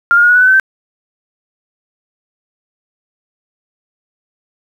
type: tone with pitch steps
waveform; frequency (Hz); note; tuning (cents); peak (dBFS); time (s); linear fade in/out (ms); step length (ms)
sine; 1396.9 / 1418 / 1439.5 / 1461.3 / 1483.4 / 1505.8 / 1528.6 / 1551.7; F6 / F6 / F#6 / F#6 / F#6 / F#6 / G6 / G6; 0 / +26 / -48 / -22 / +4 / +30 / -44 / -18; -5; 0.11-0.598; 0; 61
effects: 7-bit